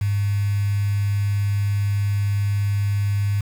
sine tone with quantisation, 101.2 Hz, G#2, 44 cents flat, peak -18 dBFS, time 0.01-3.41 s, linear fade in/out 5 ms, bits 6, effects none

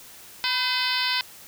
harmonic tone with a mistuned harmonic, 510 Hz, C5, 44 cents flat, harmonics 2 / 3 / 4 / 5 / 6 / 7 / 8 / 9 / 10, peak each -31 / -31 / -31 / -31 / -31 / -31 / -31 / -31 / -31 dBFS, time 0.44-1.21 s, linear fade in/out 0 ms, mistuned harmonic 2, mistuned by -52 cents, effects white hiss -46 dBFS RMS until 1.47 s

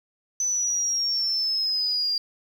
sine exponential sweep, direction down, 6050 to 4767 Hz, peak -22 dBFS, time 0.4-2.18 s, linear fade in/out 2 ms, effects 8-bit

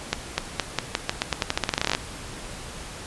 accelerating click train, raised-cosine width 0.2 ms, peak -4 dBFS, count 22, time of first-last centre 0.13-1.95 s, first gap 250 ms, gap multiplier 0.87, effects pink hiss -38 dBFS RMS until 3.06 s + resampled to 24000 Hz

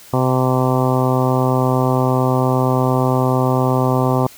harmonic tone, 128.7 Hz, C3, 28 cents flat, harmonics 1 / 2 / 3 / 4 / 5 / 6 / 7 / 8 / 9, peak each -17 / -20 / -22 / -23 / -24 / -25 / -25 / -26 / -27 dBFS, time 0.13-4.27 s, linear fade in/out 5 ms, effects white hiss -42 dBFS RMS until 4.37 s

